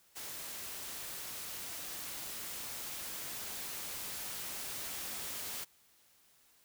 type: noise with level ramp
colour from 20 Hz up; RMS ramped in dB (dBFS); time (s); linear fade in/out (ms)
white; -44 to -41; 0.15-5.65; 20
effects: white hiss -67 dBFS RMS until 6.64 s